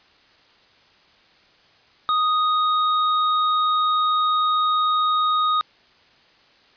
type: tone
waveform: square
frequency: 1244.5 Hz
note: D#6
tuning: in tune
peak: -18 dBFS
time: 2.09-5.61 s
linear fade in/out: 0 ms
effects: white hiss -55 dBFS RMS until 6.76 s + resampled to 11025 Hz